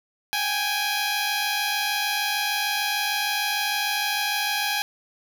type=tone pair together; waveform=10% pulse; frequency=784 / 830.6 Hz; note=G5 / G#5; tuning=0 / 0 cents; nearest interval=minor second; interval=100 cents; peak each=-21 / -16 dBFS; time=0.33-4.82 s; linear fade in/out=0 ms; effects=none